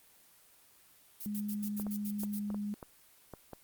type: noise bursts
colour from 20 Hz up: violet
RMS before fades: -42 dBFS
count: 9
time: 1.2-2.394 s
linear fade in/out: 10 ms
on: 66 ms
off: 75 ms
type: tone with pitch glide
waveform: sine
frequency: 207.7 to 206.3 Hz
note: G#3 to G#3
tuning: 0 to -11 cents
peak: -34 dBFS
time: 1.26-2.74 s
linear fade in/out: 0 ms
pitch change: -11 cents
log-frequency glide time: 1.59-2.32 s
type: clicks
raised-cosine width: 1 ms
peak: -29 dBFS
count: 8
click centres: 1.798 / 1.867 / 2.235 / 2.503 / 2.545 / 2.828 / 3.337 / 3.533 s
effects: white hiss -62 dBFS RMS until 3.63 s + Opus 24 kbps